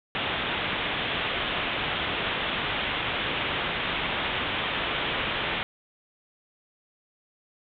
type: low-pass noise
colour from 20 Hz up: white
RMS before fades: -29 dBFS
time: 0.15-5.63 s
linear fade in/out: 0 ms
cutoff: 3600 Hz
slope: 96 dB/octave
effects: none